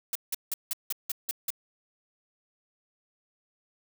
blue noise bursts, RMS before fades -30 dBFS, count 8, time 0.13-1.504 s, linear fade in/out 2 ms, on 23 ms, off 170 ms, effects none

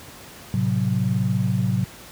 sine chord, F# diminished, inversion first, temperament equal, 110 / 130.81 / 185 Hz, A2 / C3 / F#3, 0 / 0 / 0 cents, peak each -23 dBFS, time 0.54-1.84 s, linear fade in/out 0 ms, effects pink hiss -42 dBFS RMS until 2.11 s + high-pass 60 Hz 12 dB/octave

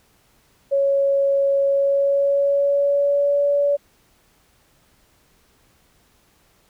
sine tone with pitch glide, 554.4 to 571.3 Hz, C#5 to D5, 0 to -48 cents, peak -15 dBFS, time 0.71-3.77 s, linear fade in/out 20 ms, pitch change +52 cents, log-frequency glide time 1.66-3.43 s, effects pink hiss -59 dBFS RMS until 6.69 s

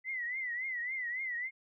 sine tone with vibrato, 2000 Hz, B6, 21 cents sharp, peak -34 dBFS, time 0.04-1.51 s, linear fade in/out 50 ms, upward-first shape triangle, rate 3.6 Hz, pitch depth 130 cents each way, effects none

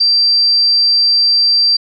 sine tone, 4700 Hz, D8, 1 cent sharp, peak -8 dBFS, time 0-1.77 s, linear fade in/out 10 ms, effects none

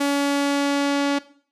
sawtooth tone with low-pass filter sweep, 282.9 Hz, C#4, 35 cents sharp, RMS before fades -21 dBFS, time 0-1.19 s, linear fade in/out 10 ms, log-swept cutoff 11000 to 5700 Hz, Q 0.8, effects noise-tail reverb RT60 0.5 s tail -17 dB re dry

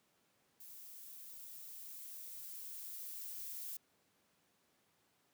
violet noise with level ramp, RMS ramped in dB -54 to -45 dBFS, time 0.6-3.77 s, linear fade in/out 5 ms, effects pink hiss -75 dBFS RMS until 5.33 s + high-pass 150 Hz 12 dB/octave

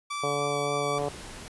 sawtooth tone with vibrato, 1156 Hz, D6, 28 cents flat, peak -27 dBFS, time 0.1-0.99 s, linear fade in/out 10 ms, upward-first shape sine, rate 3.5 Hz, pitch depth 11 cents each way
harmonic tone, 144.2 Hz, D3, 31 cents flat, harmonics 1 / 2 / 3 / 4 / 5 / 6 / 7 / 8, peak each -36 / -39 / -31 / -32 / -34 / -42 / -42 / -43 dBFS, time 0.23-1.09 s, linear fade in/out 5 ms
pink noise, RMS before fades -42 dBFS, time 0.98-1.48 s, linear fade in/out 0 ms
effects resampled to 24000 Hz

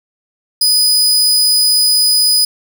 sawtooth tone, 4978 Hz, D#8, in tune, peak -6 dBFS, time 0.61-2.45 s, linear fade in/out 5 ms, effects none

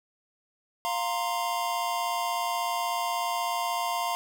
square chord, F suspended fourth, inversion none, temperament just, 698.5 / 931.3 / 1047.7 Hz, F5 / Bb5 / C6, 0 / -2 / +2 cents, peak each -32 / -32 / -33 dBFS, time 0.85-4.15 s, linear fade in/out 0 ms, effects none

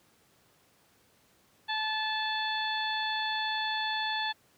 harmonic tone with a mistuned harmonic, 869 Hz, A5, 22 cents flat, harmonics 1 / 2 / 3 / 4 / 5, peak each -33 / -34 / -41 / -35 / -40 dBFS, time 1.68-4.33 s, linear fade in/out 20 ms, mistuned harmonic 3, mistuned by +17 cents, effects pink hiss -65 dBFS RMS until 4.57 s + high-pass 100 Hz 12 dB/octave

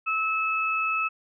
sine tone pair together, 1300 / 2600 Hz, E6 / E7, -24 / -24 cents, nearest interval octave, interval 1200 cents, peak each -26 dBFS, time 0.06-1.09 s, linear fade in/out 20 ms, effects none

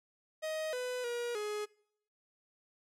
45% pulse tone with pitch steps, 628 / 499.9 / 478.1 / 419.7 Hz, D#5 / B4 / A#4 / G#4, +16 / +21 / +44 / +18 cents, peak -35 dBFS, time 0.42-1.66 s, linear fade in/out 20 ms, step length 310 ms, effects noise-tail reverb RT60 0.7 s tail -24 dB re dry + low-pass 11000 Hz 12 dB/octave

